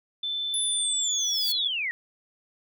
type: tone with pitch glide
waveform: sine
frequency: 3527 to 3399 Hz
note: A7 to G#7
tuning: +3 to +39 cents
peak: -27 dBFS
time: 0.23-1.68 s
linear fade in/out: 5 ms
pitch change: -64 cents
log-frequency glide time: 0.84-1.31 s
type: linear sweep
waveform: sine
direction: down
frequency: 10548 to 1845 Hz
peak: -26 dBFS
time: 0.54-1.91 s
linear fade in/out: 0 ms
type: noise with exponential growth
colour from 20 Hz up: violet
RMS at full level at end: -30 dBFS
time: 0.96-1.52 s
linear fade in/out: 2 ms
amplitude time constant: 120 ms
effects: none